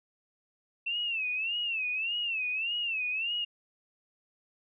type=tone with vibrato; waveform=sine; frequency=2674 Hz; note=E7; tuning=24 cents sharp; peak=-29 dBFS; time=0.86-3.45 s; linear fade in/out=10 ms; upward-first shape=sine; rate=1.7 Hz; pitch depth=140 cents each way; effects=none